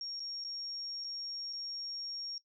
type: tone with dropouts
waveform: sine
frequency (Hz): 5560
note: F8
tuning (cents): -9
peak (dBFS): -38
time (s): 0.01-2.38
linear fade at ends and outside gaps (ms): 1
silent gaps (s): 0.196-0.202 / 0.44-0.447 / 1.04-1.044 / 1.528-1.532
effects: noise-tail reverb RT60 0.1 s tail -20 dB re dry